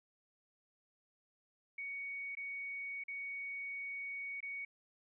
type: tone with dropouts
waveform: sine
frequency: 2235 Hz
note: C#7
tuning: 14 cents sharp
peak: -40 dBFS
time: 1.78-4.65 s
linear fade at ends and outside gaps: 5 ms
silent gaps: 2.352-2.37 / 3.038-3.081 / 4.405-4.427 s
effects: none

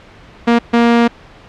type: tone bursts at uneven times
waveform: sawtooth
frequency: 235.1 Hz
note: A#3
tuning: 15 cents sharp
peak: -4 dBFS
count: 2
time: 0.47-0.59 / 0.73-1.08 s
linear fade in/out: 10 ms
effects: pink hiss -40 dBFS RMS until 1.48 s + low-pass 3000 Hz 12 dB/octave

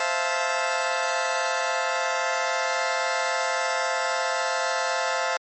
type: chord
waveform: 20% pulse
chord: F major seventh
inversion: second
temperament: just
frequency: 523.8 / 654.8 / 698.5 / 873.1 Hz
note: C5 / E5 / F5 / A5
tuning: +2 / -12 / 0 / -14 cents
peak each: -24 dBFS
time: 0-5.37 s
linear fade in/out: 2 ms
effects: MP3 32 kbps

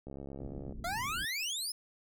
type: click train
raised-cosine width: 2 ms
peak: -31 dBFS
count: 46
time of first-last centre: 0.07-0.724 s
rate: 68.8 Hz
type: low-pass noise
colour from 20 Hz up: pink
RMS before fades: -45 dBFS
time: 0.4-1.25 s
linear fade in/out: 2 ms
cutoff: 300 Hz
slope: 24 dB/octave
type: exponential sweep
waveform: 25% pulse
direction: up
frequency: 659.3 to 5260 Hz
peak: -30 dBFS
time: 0.84-1.72 s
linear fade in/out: 5 ms
effects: none

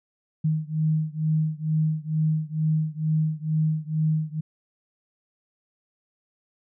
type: beating tone pair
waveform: sine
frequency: 155.3 / 157.5 Hz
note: D#3 / D#3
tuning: -3 / +21 cents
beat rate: 2.2 Hz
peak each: -24 / -25 dBFS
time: 0.44-4.41 s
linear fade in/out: 10 ms
effects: none

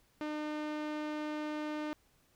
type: tone with low-pass filter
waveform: sawtooth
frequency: 302.7 Hz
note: D#4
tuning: 48 cents flat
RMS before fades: -38 dBFS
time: 0.21-1.93 s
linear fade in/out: 0 ms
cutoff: 3500 Hz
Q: 0.61
effects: pink hiss -70 dBFS RMS until 2.35 s

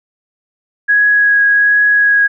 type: tone with vibrato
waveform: sine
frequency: 1661.2 Hz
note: G#6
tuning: in tune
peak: -7 dBFS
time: 0.88-2.28 s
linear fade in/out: 20 ms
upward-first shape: triangle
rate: 1.3 Hz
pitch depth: 12 cents each way
effects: none

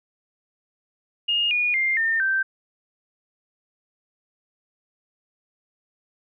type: tone with pitch steps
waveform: sine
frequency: 2844 / 2447 / 2106 / 1812.4 / 1559.7 Hz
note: F7 / D#7 / C7 / A#6 / G6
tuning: +31 / -29 / +11 / -49 / -9 cents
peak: -19 dBFS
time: 1.28-2.43 s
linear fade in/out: 10 ms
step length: 230 ms
effects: none

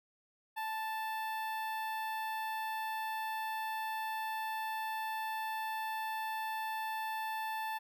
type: tone with notch filter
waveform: sawtooth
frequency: 880 Hz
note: A5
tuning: in tune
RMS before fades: -38 dBFS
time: 0.56-7.79 s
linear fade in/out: 20 ms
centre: 6600 Hz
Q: 0.52
effects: none

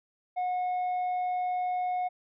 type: tone with tanh clipping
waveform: sine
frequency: 727 Hz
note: F#5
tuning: 31 cents flat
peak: -28 dBFS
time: 0.36-2.09 s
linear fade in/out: 20 ms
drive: 3 dB
effects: none

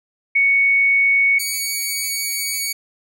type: tone pair in turn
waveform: sine / 10% pulse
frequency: 2223 / 2249 Hz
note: C#7 / C#7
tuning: +4 / +24 cents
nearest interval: unison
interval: 20 cents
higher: second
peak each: -12 dBFS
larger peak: neither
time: 0.35-1.39 / 1.39-2.73 s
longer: second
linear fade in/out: 10 ms
effects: none

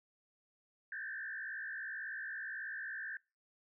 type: tone with frequency modulation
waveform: sine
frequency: 1663 Hz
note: G#6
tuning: 2 cents sharp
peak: -40 dBFS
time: 0.92-3.17 s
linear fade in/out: 2 ms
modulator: 58.2 Hz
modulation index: 2.3
effects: noise-tail reverb RT60 0.3 s tail -24 dB re dry

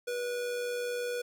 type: tone with amplitude modulation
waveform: square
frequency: 486.9 Hz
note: B4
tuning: 25 cents flat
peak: -31 dBFS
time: 0.07-1.22 s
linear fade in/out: 10 ms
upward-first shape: sine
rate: 100 Hz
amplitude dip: 35%
effects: none

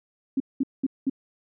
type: tone bursts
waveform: sine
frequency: 268.2 Hz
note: C4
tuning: 43 cents sharp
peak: -20 dBFS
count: 4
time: 0.37-1.098 s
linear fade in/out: 5 ms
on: 32 ms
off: 200 ms
effects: none

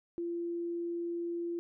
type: tone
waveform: sine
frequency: 342.4 Hz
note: F4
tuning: 34 cents flat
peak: -33 dBFS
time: 0.18-1.59 s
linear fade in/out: 0 ms
effects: none

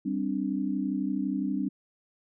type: chord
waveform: sine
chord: G suspended fourth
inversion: none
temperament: equal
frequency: 196 / 261.6 / 293.7 Hz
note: G3 / C4 / D4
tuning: 0 / 0 / 0 cents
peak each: -31 dBFS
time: 0.05-1.69 s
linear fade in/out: 10 ms
effects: none

